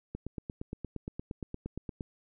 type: click train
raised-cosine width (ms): 3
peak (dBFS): -24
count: 17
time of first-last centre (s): 0.15-2.008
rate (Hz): 8.61
effects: none